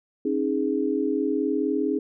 sine chord, C# suspended second, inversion none, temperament equal with one note detuned, 271.5 / 311.1 / 415.3 Hz, C#4 / D#4 / G#4, -36 / 0 / 0 cents, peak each -26 dBFS, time 0.25-1.99 s, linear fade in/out 5 ms, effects none

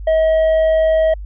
triangle tone, 638 Hz, D#5, 43 cents sharp, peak -9 dBFS, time 0.07-1.14 s, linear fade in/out 5 ms, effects added 50 Hz sine -26 dBFS peak until 1.25 s + resampled to 8000 Hz

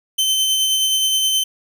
sawtooth tone with tremolo, 3080 Hz, G7, 31 cents flat, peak -11 dBFS, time 0.18-1.44 s, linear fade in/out 10 ms, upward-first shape sine, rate 9.5 Hz, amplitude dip 25%, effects none

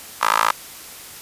15% pulse tone with high-pass filter, 54.8 Hz, A1, 6 cents flat, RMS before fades -18 dBFS, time 0.21-0.52 s, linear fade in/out 10 ms, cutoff 1100 Hz, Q 4.7, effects white hiss -38 dBFS RMS until 1.21 s + resampled to 32000 Hz

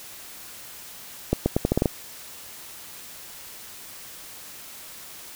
accelerating click train, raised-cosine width 2 ms, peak -6 dBFS, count 8, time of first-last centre 1.33-1.858 s, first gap 130 ms, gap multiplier 0.81, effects white hiss -42 dBFS RMS until 5.35 s

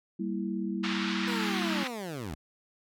sine chord, E diminished, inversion first, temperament equal, 196 / 233.1 / 329.6 Hz, G3 / Bb3 / E4, 0 / 0 / 0 cents, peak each -32 / -36 / -35 dBFS, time 0.19-1.84 s, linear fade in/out 10 ms
pink band-pass noise, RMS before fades -35 dBFS, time 0.83-1.88 s, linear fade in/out 10 ms, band 1100 to 4400 Hz, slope 24 dB/octave
15% pulse linear sweep, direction down, 493.9 to 65.3 Hz, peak -29 dBFS, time 1.27-2.35 s, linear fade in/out 10 ms
effects none

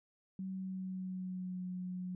sine tone with pitch glide, 189.6 to 182.19 Hz, F#3 to F#3, +43 to -26 cents, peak -38 dBFS, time 0.39-2.15 s, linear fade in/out 2 ms, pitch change -69 cents, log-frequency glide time 0.49-1.65 s, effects none

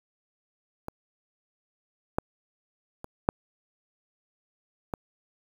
clicks, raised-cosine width 1 ms, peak -20 / -10 / -24 / -6 / -16 dBFS, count 5, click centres 0.884 / 2.185 / 3.044 / 3.289 / 4.938 s, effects 7-bit

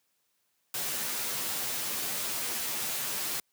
white noise with comb filter, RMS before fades -33 dBFS, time 0.74-3.4 s, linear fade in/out 2 ms, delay 11 ms, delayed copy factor -0.75, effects white hiss -75 dBFS RMS until 3.52 s + high-pass 100 Hz 12 dB/octave

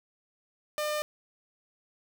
sawtooth tone, 602 Hz, D5, 43 cents sharp, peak -25 dBFS, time 0.78-1.02 s, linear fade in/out 0 ms, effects none

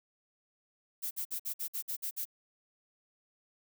violet noise bursts, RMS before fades -36 dBFS, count 9, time 1.02-2.254 s, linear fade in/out 20 ms, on 90 ms, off 53 ms, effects none

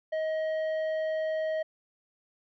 sine tone with tanh clipping, 631 Hz, D#5, 24 cents sharp, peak -29 dBFS, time 0.12-1.63 s, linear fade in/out 10 ms, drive 8 dB, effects none

